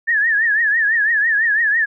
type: tone with vibrato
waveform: sine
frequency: 1760 Hz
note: A6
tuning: in tune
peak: -13 dBFS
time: 0.07-1.86 s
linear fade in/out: 20 ms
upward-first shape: triangle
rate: 6 Hz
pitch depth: 140 cents each way
effects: none